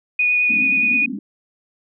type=tone with vibrato; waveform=sine; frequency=2470 Hz; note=D#7; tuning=13 cents flat; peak=-14 dBFS; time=0.19-1.06 s; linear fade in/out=5 ms; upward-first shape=sine; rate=9.5 Hz; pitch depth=10 cents each way
type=band-pass noise; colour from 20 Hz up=pink; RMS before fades=-29 dBFS; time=0.49-1.19 s; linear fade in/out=5 ms; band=190 to 310 Hz; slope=96 dB/octave
effects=none